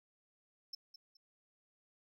triangle tone with echo, 5320 Hz, E8, 15 cents sharp, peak -40 dBFS, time 0.73-0.75 s, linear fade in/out 5 ms, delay 210 ms, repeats 2, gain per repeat -11 dB, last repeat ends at 1.17 s, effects none

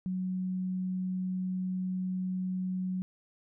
sine tone, 185 Hz, F#3, in tune, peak -30 dBFS, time 0.06-3.02 s, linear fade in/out 0 ms, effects none

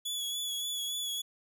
sawtooth tone with vibrato, 3398 Hz, G#7, 39 cents sharp, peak -30 dBFS, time 0.05-1.22 s, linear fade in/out 10 ms, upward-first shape sine, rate 3.5 Hz, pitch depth 28 cents each way, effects none

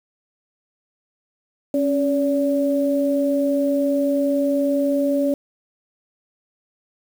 sine tone pair together, 276.9 / 571.3 Hz, C#4 / D5, -2 / -48 cents, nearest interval octave + minor second, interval 1254 cents, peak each -19 / -20 dBFS, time 1.74-5.34 s, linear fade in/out 2 ms, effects 7-bit

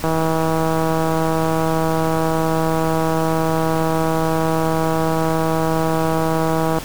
click train, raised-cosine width 1 ms, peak -6 dBFS, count 1087, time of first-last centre 0.04-6.785 s, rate 161 Hz, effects pink hiss -32 dBFS RMS until 6.84 s

